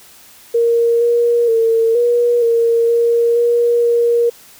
sine tone with pitch steps, 467 / 473.4 / 454.1 / 478.9 / 463.7 / 468.4 / 474.3 / 471.6 Hz, A#4 / A#4 / A#4 / A#4 / A#4 / A#4 / A#4 / A#4, +3 / +27 / -45 / +47 / -9 / +8 / +30 / +20 cents, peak -10 dBFS, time 0.54-4.3 s, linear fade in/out 10 ms, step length 470 ms, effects white hiss -43 dBFS RMS until 4.59 s

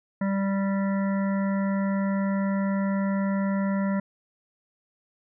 harmonic tone, 196 Hz, G3, in tune, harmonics 1 / 3 / 5 / 7 / 9 / 10, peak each -23 / -33 / -37 / -40 / -42 / -43 dBFS, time 0.21-4 s, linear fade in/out 5 ms, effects none

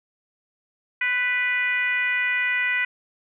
sine tone with frequency modulation, 1975.5 Hz, B6, in tune, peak -20 dBFS, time 1.01-2.85 s, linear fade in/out 5 ms, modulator 482 Hz, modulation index 1, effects none

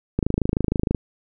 click train, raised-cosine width 3 ms, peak -7 dBFS, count 21, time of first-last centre 0.19-0.948 s, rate 26.4 Hz, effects none

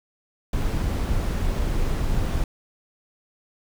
brown noise, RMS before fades -23 dBFS, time 0.53-2.44 s, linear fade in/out 2 ms, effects none

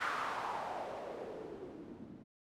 blue noise with low-pass filter sweep, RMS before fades -42 dBFS, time 0-2.24 s, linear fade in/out 20 ms, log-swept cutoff 1400 to 220 Hz, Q 2.9, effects none

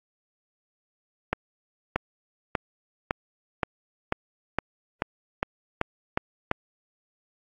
accelerating click train, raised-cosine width 0.5 ms, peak -8 dBFS, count 12, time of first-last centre 1.33-6.514 s, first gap 630 ms, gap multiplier 0.94, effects AAC 48 kbps

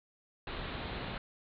pink low-pass noise, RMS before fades -40 dBFS, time 0.47-1.18 s, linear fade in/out 2 ms, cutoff 4200 Hz, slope 96 dB/octave, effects none

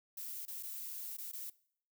violet noise with dropouts, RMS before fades -44 dBFS, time 0.17-1.5 s, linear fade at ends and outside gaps 5 ms, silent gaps 0.454-0.479 / 0.628-0.632 / 1.169-1.182 / 1.316-1.331 s, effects noise-tail reverb RT60 0.6 s tail -21 dB re dry

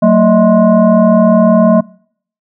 sine tone with frequency modulation, 226.4 Hz, A3, 50 cents sharp, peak -4 dBFS, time 0.02-1.81 s, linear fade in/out 10 ms, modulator 413 Hz, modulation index 1.3, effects noise-tail reverb RT60 0.6 s tail -25 dB re dry

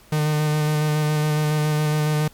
45% pulse tone with vibrato, 151.8 Hz, D#3, 42 cents flat, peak -18 dBFS, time 0.12-2.28 s, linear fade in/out 5 ms, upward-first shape square, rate 7.2 Hz, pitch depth 13 cents each way, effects pink hiss -51 dBFS RMS until 2.33 s + MP3 96 kbps

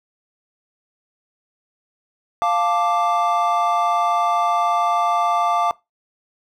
triangle chord, D minor, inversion first, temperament equal, 698.5 / 880 / 1174.7 Hz, F5 / A5 / D6, 0 / 0 / 0 cents, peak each -18 / -21 / -18 dBFS, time 2.42-5.71 s, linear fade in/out 0 ms, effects noise-tail reverb RT60 0.2 s tail -20 dB re dry

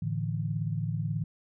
sine chord, A suspended fourth, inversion none, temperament just, 110 / 146.67 / 165 Hz, A2 / D3 / E3, 0 / -2 / +2 cents, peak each -32 / -33 / -33 dBFS, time 0.02-1.24 s, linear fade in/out 5 ms, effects none

